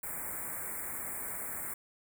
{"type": "band-stop noise", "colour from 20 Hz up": "white", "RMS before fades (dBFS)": -39, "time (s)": [0.03, 1.74], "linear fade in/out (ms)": 5, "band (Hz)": [2300, 7500], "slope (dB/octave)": 96, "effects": []}